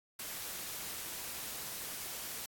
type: noise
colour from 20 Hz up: white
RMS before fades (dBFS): -42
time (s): 0.19-2.46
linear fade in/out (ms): 5
effects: AAC 64 kbps